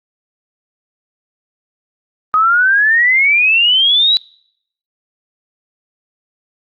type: exponential sweep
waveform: sine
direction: up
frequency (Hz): 1244.5 to 3970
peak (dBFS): -8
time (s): 2.34-4.17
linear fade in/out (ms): 0
effects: noise-tail reverb RT60 0.7 s tail -26 dB re dry + Opus 32 kbps